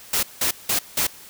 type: noise bursts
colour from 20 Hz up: white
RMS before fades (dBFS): -21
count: 4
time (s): 0.13-1.07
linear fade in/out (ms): 5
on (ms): 100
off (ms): 180
effects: white hiss -44 dBFS RMS until 1.29 s